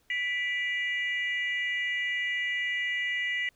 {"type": "tone cluster", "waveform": "sine", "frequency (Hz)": [1974, 2338, 2864], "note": ["B6", "D7", "F7"], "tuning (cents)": [-1, -8, 43], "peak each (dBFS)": [-28, -35, -36], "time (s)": [0.1, 3.49], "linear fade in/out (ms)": 2, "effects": ["tanh soft clip ceiling -20 dBFS", "pink hiss -68 dBFS RMS until 3.55 s"]}